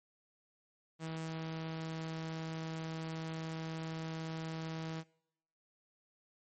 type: tone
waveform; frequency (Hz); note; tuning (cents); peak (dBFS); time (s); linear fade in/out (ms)
sawtooth; 161.2; E3; -38; -35; 0.99-5.04; 50
effects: noise-tail reverb RT60 0.8 s tail -24 dB re dry + MP3 32 kbps